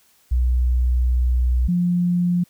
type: tone pair in turn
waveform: sine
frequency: 61.74 / 176.35 Hz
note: B1 / F3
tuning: 0 / +17 cents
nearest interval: octave + tritone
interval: 1817 cents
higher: second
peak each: -15 / -16 dBFS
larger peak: first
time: 0.31-1.68 / 1.68-2.44 s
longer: first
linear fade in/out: 10 ms
effects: white hiss -58 dBFS RMS until 2.49 s